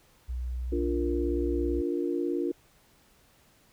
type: tone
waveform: sine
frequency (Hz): 61.74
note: B1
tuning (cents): 0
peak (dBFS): -30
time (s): 0.28-1.82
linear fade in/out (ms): 20
type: chord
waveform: sine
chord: Bb major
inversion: first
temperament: just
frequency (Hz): 291.4 / 349.6 / 466.2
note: D4 / F4 / Bb4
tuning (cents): -13 / +2 / 0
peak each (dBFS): -31 / -29 / -35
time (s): 0.72-2.52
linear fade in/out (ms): 5
effects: pink hiss -62 dBFS RMS until 3.72 s